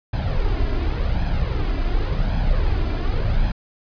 brown noise with flanger, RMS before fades -20 dBFS, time 0.13-3.52 s, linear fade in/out 5 ms, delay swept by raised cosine 1.2 to 3 ms, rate 0.9 Hz, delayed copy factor +0.55, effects resampled to 11025 Hz

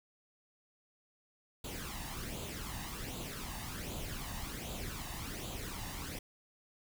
pink noise with flanger, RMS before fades -42 dBFS, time 1.64-6.19 s, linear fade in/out 5 ms, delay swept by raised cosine 0.27 to 1.09 ms, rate 1.3 Hz, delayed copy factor +0.6, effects none

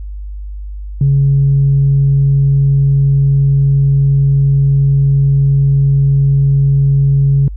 sine tone, 138.59 Hz, C#3, in tune, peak -6 dBFS, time 1.01-7.48 s, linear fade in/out 2 ms, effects tanh soft clip ceiling -3 dBFS + added 50 Hz sine -22 dBFS peak until 7.56 s

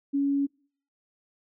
sine tone, 280 Hz, C#4, 18 cents sharp, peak -22 dBFS, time 0.13-0.47 s, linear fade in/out 20 ms, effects noise-tail reverb RT60 0.5 s tail -26 dB re dry

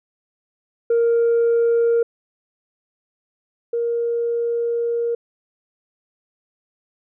sine tone pair in turn, 466.2 / 469.2 Hz, A#4 / A#4, 0 / +11 cents, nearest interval unison, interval 11 cents, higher second, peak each -12 / -18 dBFS, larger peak first, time 0.9-2.03 / 3.73-5.15 s, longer second, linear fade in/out 5 ms, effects tanh soft clip ceiling -12 dBFS

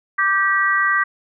sine chord, G major, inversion second, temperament equal with one note detuned, 1174.7 / 1568 / 1930.4 Hz, D6 / G6 / B6, 0 / 0 / -40 cents, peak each -19 dBFS, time 0.18-1.04 s, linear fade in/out 10 ms, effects none

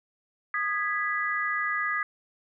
sine chord, G# minor, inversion second, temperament equal with one note detuned, 1233.1 / 1661.2 / 1975.5 Hz, D#6 / G#6 / B6, -16 / 0 / 0 cents, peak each -30 dBFS, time 0.54-2.03 s, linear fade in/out 2 ms, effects none

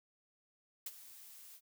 blue noise with ADSR envelope, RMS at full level -40 dBFS, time 0.86-1.61 s, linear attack 4 ms, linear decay 38 ms, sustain -15 dB, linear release 58 ms, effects none

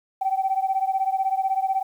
sine beating tone pair, 764 / 780 Hz, G5 / G5, -45 / -9 cents, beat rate 16 Hz, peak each -22 / -24 dBFS, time 0.21-1.83 s, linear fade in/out 10 ms, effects tanh soft clip ceiling -13 dBFS + 9-bit

